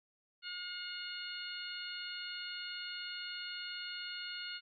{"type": "harmonic tone", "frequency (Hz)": 717, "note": "F5", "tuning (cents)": 45, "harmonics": [2, 3, 4, 5, 6], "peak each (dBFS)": [-46, -50, -45, -52, -46], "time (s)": [0.42, 4.61], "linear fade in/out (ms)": 50, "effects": []}